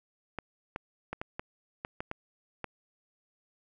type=clicks; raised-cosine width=0.5 ms; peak=-20 dBFS; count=9; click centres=0.387 / 0.761 / 1.13 / 1.215 / 1.395 / 1.849 / 2.005 / 2.114 / 2.643 s; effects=none